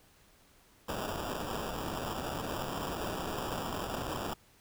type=noise with sample-and-hold; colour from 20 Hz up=white; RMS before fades=-37 dBFS; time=0.88-4.34 s; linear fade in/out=10 ms; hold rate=2100 Hz; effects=pink hiss -63 dBFS RMS until 4.6 s